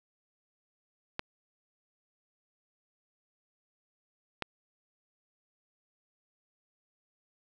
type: clicks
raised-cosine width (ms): 0.3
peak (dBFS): -16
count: 2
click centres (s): 1.194 / 4.423
effects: none